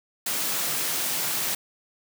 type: high-pass noise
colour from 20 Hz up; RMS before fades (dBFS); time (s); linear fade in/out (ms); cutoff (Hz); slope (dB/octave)
white; -27; 0.26-1.55; 5; 110; 96
effects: none